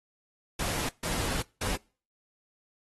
pink noise bursts at uneven times, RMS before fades -32 dBFS, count 3, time 0.59-0.89 / 1.03-1.42 / 1.61-1.76 s, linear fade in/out 5 ms, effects noise-tail reverb RT60 0.4 s tail -25 dB re dry + AAC 32 kbps

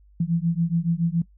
sine beating tone pair, 164.81 / 171.91 Hz, E3 / F3, 0 / -27 cents, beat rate 7.1 Hz, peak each -23 dBFS, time 0.2-1.22 s, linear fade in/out 5 ms, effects noise-tail reverb RT60 0.1 s tail -19 dB re dry + added 50 Hz sine -51 dBFS peak until 1.37 s

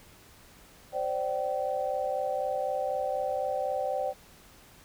sine chord, C suspended second, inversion none, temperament equal with one note detuned, 523.3 / 587.3 / 769.6 Hz, C5 / D5 / G5, 0 / 0 / -32 cents, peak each -32 dBFS, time 0.92-4.14 s, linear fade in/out 50 ms, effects pink hiss -55 dBFS RMS until 4.84 s

